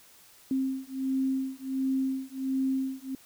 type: beating tone pair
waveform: sine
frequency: 264.6 / 266 Hz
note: C4 / C4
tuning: +20 / +29 cents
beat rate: 1.4 Hz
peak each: -30 dBFS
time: 0.51-3.15 s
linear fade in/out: 2 ms
effects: white hiss -56 dBFS RMS until 3.25 s